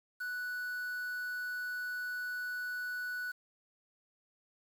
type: tone with quantisation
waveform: triangle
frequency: 1480 Hz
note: F#6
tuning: in tune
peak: -34 dBFS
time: 0.2-3.32 s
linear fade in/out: 10 ms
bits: 9
effects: none